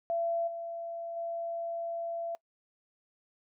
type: tone with level steps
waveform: sine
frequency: 675 Hz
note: E5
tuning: 41 cents sharp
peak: -28 / -36 / -33 dBFS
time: 0.1-2.35 s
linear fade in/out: 0 ms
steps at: 0.47 / 1.16 s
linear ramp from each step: 10 ms
effects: noise-tail reverb RT60 0.1 s tail -23 dB re dry